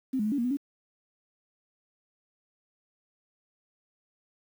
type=tone with pitch steps; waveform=sine; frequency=262.3 / 210.3 / 215 / 284.4 / 235.9 / 249.4 / 281.6 Hz; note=C4 / G#3 / A3 / C#4 / A#3 / B3 / C#4; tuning=+4 / +22 / -40 / +45 / +21 / +17 / +27 cents; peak=-25 dBFS; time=0.13-0.571 s; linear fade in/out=10 ms; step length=63 ms; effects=9-bit